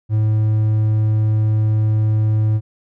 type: tone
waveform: triangle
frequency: 108.1 Hz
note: A2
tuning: 30 cents flat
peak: -11 dBFS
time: 0.09-2.61 s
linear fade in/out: 50 ms
effects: none